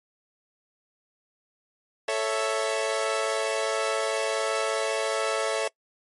sawtooth chord, A major, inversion none, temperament equal, 440 / 554.4 / 659.3 Hz, A4 / C#5 / E5, 0 / 0 / 0 cents, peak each -25 dBFS, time 2.08-5.68 s, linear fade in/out 5 ms, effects noise-tail reverb RT60 0.1 s tail -24 dB re dry + MP3 48 kbps

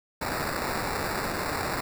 white noise with sample-and-hold, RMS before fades -30 dBFS, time 0.21-1.81 s, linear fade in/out 10 ms, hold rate 3150 Hz, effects none

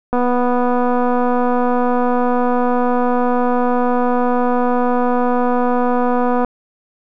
click train, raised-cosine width 1 ms, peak -5 dBFS, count 1555, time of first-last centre 0.13-6.447 s, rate 246 Hz, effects none

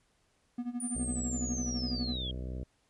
triangle tone with tremolo, 242.5 Hz, B3, 31 cents flat, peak -29 dBFS, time 0.58-2.16 s, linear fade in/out 5 ms, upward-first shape sine, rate 12 Hz, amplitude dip 85%
sine linear sweep, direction down, 9540 to 3201 Hz, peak -36 dBFS, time 0.8-2.31 s, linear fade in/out 2 ms
harmonic tone, 63.1 Hz, B1, 38 cents sharp, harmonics 1 / 2 / 3 / 4 / 5 / 6 / 7 / 8 / 9 / 10, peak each -37 / -43 / -47 / -49 / -51 / -53 / -54 / -55 / -56 / -57 dBFS, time 0.95-2.64 s, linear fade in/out 10 ms
effects pink hiss -72 dBFS RMS until 2.89 s + resampled to 24000 Hz

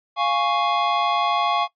square chord, Db major, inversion first, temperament equal, 698.5 / 830.6 / 1108.7 Hz, F5 / Ab5 / Db6, 0 / 0 / 0 cents, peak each -25 / -25 / -22 dBFS, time 0.16-1.68 s, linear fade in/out 50 ms, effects noise-tail reverb RT60 0.1 s tail -19 dB re dry + resampled to 11025 Hz

